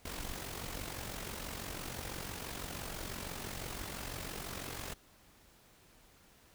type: noise with amplitude modulation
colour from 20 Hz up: pink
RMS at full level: -40 dBFS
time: 0.05-4.94 s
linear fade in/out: 5 ms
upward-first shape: sine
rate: 46 Hz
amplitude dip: 60%
effects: pink hiss -63 dBFS RMS until 6.54 s